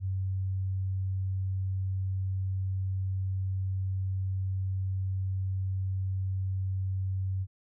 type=tone; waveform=sine; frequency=95 Hz; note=F#2; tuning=46 cents sharp; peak=-28 dBFS; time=0-7.47 s; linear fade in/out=50 ms; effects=none